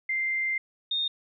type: tone pair in turn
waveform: sine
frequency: 2091 / 3674 Hz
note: C7 / A#7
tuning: -2 / -26 cents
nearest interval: minor seventh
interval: 976 cents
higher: second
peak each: -25 / -25 dBFS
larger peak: neither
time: 0.09-0.58 / 0.91-1.08 s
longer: first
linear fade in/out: 5 ms
effects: none